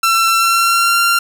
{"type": "tone with pitch glide", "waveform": "sawtooth", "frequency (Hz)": [1346, 1381.4], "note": ["E6", "F6"], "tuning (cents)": [36, -19], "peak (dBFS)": -7, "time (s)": [0.03, 1.19], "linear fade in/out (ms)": 5, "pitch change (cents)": 45, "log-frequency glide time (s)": [0.29, 1], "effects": ["8-bit"]}